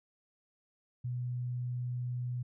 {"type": "tone", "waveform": "sine", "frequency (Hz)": 123.47, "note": "B2", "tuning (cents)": 0, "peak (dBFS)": -33, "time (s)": [1.04, 2.43], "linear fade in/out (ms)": 10, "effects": []}